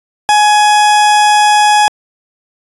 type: tone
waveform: 40% pulse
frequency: 839 Hz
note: G#5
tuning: 17 cents sharp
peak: -5 dBFS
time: 0.29-1.88 s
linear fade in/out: 0 ms
effects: resampled to 24000 Hz